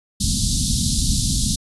pink band-stop noise, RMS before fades -19 dBFS, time 0.2-1.56 s, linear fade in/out 10 ms, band 250 to 3700 Hz, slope 48 dB/octave, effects resampled to 24000 Hz

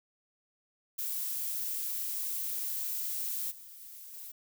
violet noise with level steps, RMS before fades -35 / -50 / -48 / -45 dBFS, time 0.98-4.32 s, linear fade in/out 10 ms, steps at 3.5 / 3.8 / 4.13 s, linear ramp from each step 20 ms, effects none

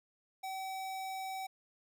square tone, 764 Hz, G5, 45 cents flat, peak -39 dBFS, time 0.43-1.47 s, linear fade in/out 10 ms, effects none

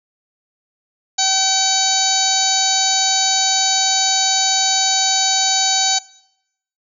harmonic tone with a mistuned harmonic, 766 Hz, G5, 40 cents flat, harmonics 1 / 2 / 3 / 4 / 5 / 6 / 7 / 8 / 9, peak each -21 / -29 / -30 / -30 / -22 / -20 / -30 / -21 / -20 dBFS, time 1.18-5.99 s, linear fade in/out 10 ms, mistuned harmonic 6, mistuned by -21 cents, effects noise-tail reverb RT60 0.8 s tail -22 dB re dry

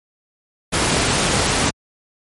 pink noise, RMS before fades -17 dBFS, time 0.72-1.71 s, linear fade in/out 20 ms, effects high-pass 60 Hz 12 dB/octave + MP3 48 kbps

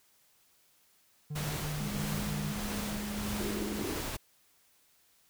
triangle tone bursts, 149.7 Hz, D3, 33 cents sharp, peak -33 dBFS, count 4, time 1.3-2.527 s, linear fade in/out 10 ms, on 270 ms, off 49 ms
pink noise with tremolo, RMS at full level -37 dBFS, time 1.35-4.17 s, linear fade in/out 10 ms, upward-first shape sine, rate 1.6 Hz, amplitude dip 30%
sine tone with pitch glide, 206 to 208.6 Hz, G#3 to G#3, -14 to +8 cents, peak -36 dBFS, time 1.8-3.84 s, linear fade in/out 5 ms, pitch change +22 cents, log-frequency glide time 2.31-3.53 s
pink band-pass noise, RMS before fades -39 dBFS, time 3.39-4.01 s, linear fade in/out 10 ms, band 290 to 420 Hz, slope 48 dB/octave
effects white hiss -67 dBFS RMS until 5.29 s

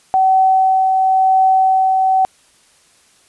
sine tone with tremolo, 760 Hz, F#5, 46 cents sharp, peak -8 dBFS, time 0.14-2.25 s, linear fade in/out 0 ms, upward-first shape triangle, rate 0.96 Hz, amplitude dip 30%, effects white hiss -52 dBFS RMS until 3.28 s + resampled to 24000 Hz

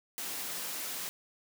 white high-pass noise, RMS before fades -38 dBFS, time 0.18-1.09 s, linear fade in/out 0 ms, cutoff 140 Hz, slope 48 dB/octave, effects none

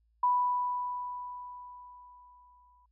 sine tone with exponential decay, 987.8 Hz, B5, in tune, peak -22 dBFS, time 0.23-2.86 s, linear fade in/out 5 ms, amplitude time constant 570 ms, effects added 56 Hz sine -67 dBFS peak until 2.91 s

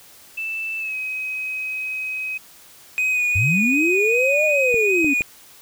sine tone with pitch glide, 2646 to 2531 Hz, E7 to D#7, +6 to +29 cents, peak -24 dBFS, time 0.37-2.38 s, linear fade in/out 10 ms, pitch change -77 cents, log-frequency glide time 0.79-0.95 s
triangle tone with vibrato, 2489 Hz, D#7, in tune, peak -16 dBFS, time 2.98-5.22 s, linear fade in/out 0 ms, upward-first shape sine, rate 2.6 Hz, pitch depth 26 cents each way
sine linear two-way sweep, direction up then down, 83.8 to 622.3 to 266.6 Hz, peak -18 dBFS, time 3.35-5.14 s, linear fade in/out 10 ms, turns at 4.45 s
clicks, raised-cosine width 2 ms, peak -18 dBFS, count 3, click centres 4.743 / 5.045 / 5.208 s
effects white hiss -47 dBFS RMS until 5.61 s

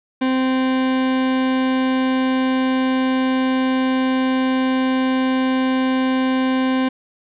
40% pulse tone, 260 Hz, C4, 11 cents flat, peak -15 dBFS, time 0.21-6.89 s, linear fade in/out 10 ms, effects resampled to 8000 Hz + 7-bit

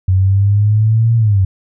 sine exponential two-way sweep, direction up then down, 92.5 to 116.54 to 92.5 Hz, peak -8 dBFS, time 0.08-1.45 s, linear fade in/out 5 ms, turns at 1.16 s, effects none

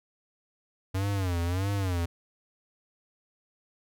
square tone with vibrato, 92.6 Hz, F#2, 2 cents sharp, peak -27 dBFS, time 0.94-2.06 s, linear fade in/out 10 ms, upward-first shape sine, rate 1.6 Hz, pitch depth 150 cents each way, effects none

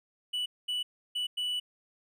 triangle tone bursts at uneven times, 2960 Hz, F#7, in tune, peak -28 dBFS, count 4, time 0.33-0.46 / 0.68-0.83 / 1.15-1.27 / 1.37-1.6 s, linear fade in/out 10 ms, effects none

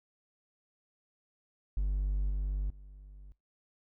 triangle tone with level steps, 49 Hz, G1, in tune, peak -25 / -27 / -45 dBFS, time 1.77-3.32 s, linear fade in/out 0 ms, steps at 2.3 / 2.7 s, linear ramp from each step 2 ms, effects noise-tail reverb RT60 0.2 s tail -23 dB re dry + tanh soft clip ceiling -21 dBFS

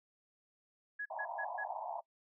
sine tone bursts, 1676 Hz, G#6, 15 cents sharp, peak -37 dBFS, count 4, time 0.99-1.644 s, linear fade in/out 10 ms, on 66 ms, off 130 ms
white band-pass noise, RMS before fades -42 dBFS, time 1.1-2.01 s, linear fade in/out 10 ms, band 630 to 970 Hz, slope 96 dB/octave
effects noise-tail reverb RT60 0.1 s tail -23 dB re dry

